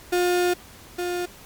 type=tone pair in turn; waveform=35% pulse; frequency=356 / 354.6 Hz; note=F4 / F4; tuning=+33 / +26 cents; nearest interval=unison; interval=7 cents; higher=first; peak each=-17 / -23 dBFS; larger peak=first; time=0.12-0.54 / 0.98-1.26 s; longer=first; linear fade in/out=10 ms; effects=pink hiss -46 dBFS RMS until 1.45 s + MP3 96 kbps